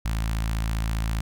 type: tone with notch filter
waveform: sawtooth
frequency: 55 Hz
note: A1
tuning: in tune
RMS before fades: -26 dBFS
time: 0.05-1.21 s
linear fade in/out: 5 ms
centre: 420 Hz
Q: 0.55
effects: none